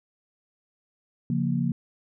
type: chord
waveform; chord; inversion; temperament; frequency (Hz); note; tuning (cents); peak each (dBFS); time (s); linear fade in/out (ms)
sine; Bb minor; first; just; 139.85 / 174.81 / 233.1; Db3 / F3 / Bb3; +16 / +2 / 0; -27; 1.3-1.72; 2
effects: none